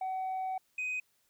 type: tone pair in turn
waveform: sine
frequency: 754 / 2506 Hz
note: F#5 / D#7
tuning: +32 / +12 cents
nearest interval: octave + major sixth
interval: 2080 cents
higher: second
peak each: -30 / -30 dBFS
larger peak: neither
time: 0.01-0.58 / 0.78-1 s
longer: first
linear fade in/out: 5 ms
effects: tanh soft clip ceiling -31 dBFS + white hiss -73 dBFS RMS until 1.29 s